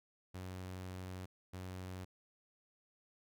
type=tone bursts at uneven times; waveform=sawtooth; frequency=92.4 Hz; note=F#2; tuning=2 cents flat; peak=-40 dBFS; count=2; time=0.34-1.26 / 1.53-2.05 s; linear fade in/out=10 ms; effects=none